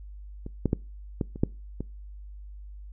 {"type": "clicks", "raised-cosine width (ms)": 3, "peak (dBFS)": [-24, -10, -10, -13, -25, -8, -19], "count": 7, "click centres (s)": [0.464, 0.657, 0.731, 1.212, 1.359, 1.435, 1.806], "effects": ["noise-tail reverb RT60 0.3 s tail -24 dB re dry", "added 50 Hz sine -40 dBFS peak until 2.92 s"]}